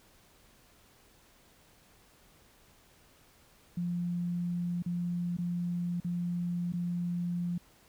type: tone with dropouts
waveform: sine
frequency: 174.61 Hz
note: F3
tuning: in tune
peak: -30 dBFS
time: 3.77-7.58 s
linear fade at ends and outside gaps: 5 ms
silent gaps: 4.824-4.86 / 5.369-5.385 / 6.002-6.045 / 6.723-6.735 s
effects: pink hiss -62 dBFS RMS until 7.88 s

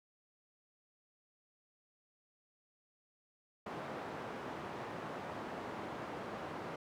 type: band-pass noise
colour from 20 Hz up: white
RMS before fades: -44 dBFS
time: 3.66-6.76 s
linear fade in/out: 5 ms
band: 120 to 960 Hz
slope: 12 dB/octave
effects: none

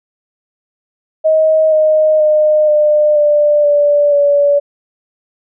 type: tone with pitch steps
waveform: sine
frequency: 630 / 620.3 / 610.7 / 601.2 / 591.9 / 582.7 / 573.7 Hz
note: D#5 / D#5 / D#5 / D5 / D5 / D5 / D5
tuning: +21 / -5 / -32 / +40 / +13 / -14 / -41 cents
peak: -7 dBFS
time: 1.24-4.6 s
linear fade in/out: 20 ms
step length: 480 ms
effects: none

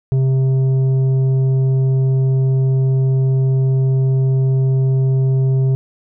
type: tone with tanh clipping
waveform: sine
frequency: 132.5 Hz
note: C3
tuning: 22 cents sharp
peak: -13 dBFS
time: 0.12-5.75 s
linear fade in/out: 0 ms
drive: 7 dB
effects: none

